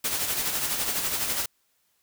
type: noise with tremolo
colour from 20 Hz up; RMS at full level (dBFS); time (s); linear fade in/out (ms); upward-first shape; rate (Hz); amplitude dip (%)
white; -26; 0.04-1.46; 5; sine; 12; 45
effects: white hiss -70 dBFS RMS until 2.02 s